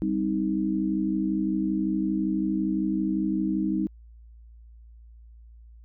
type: chord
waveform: sine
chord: C minor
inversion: second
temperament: just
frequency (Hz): 196.22 / 261.6 / 314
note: G3 / C4 / Eb4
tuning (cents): +2 / 0 / +16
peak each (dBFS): -27 / -31 / -26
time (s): 0.02-3.87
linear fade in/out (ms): 0
effects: added 57 Hz sine -46 dBFS peak until 5.84 s